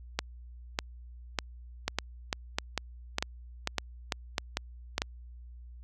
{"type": "two click trains", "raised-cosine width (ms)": 0.2, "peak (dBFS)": [-11, -10], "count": [8, 9], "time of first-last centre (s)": [[1.88, 5.019], [0.19, 4.98]], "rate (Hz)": [2.23, 1.67], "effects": ["added 60 Hz sine -45 dBFS peak until 5.83 s"]}